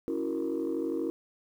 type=chord; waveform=sine; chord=F# dominant seventh; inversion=second; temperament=equal; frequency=277.2 / 329.6 / 370 / 466.2 Hz; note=C#4 / E4 / F#4 / A#4; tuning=0 / 0 / 0 / 0 cents; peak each=-34 / -31 / -35 / -34 dBFS; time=0.08-1.1 s; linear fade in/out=0 ms; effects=tanh soft clip ceiling -23 dBFS + 10-bit